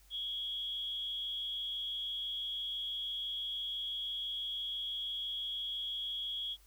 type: tone with amplitude modulation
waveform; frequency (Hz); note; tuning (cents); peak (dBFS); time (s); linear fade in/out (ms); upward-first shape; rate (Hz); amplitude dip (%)
sine; 3322; G#7; 0; -33; 0.1-6.57; 50; sine; 226; 60
effects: added 50 Hz sine -61 dBFS peak until 6.66 s + white hiss -66 dBFS RMS until 6.66 s